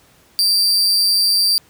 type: tone with amplitude modulation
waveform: 40% pulse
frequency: 4703 Hz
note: D8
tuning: 2 cents sharp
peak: -9 dBFS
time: 0.39-1.58 s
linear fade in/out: 0 ms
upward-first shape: sine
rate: 190 Hz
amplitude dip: 55%
effects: pink hiss -52 dBFS RMS until 1.69 s + high-pass 60 Hz 12 dB/octave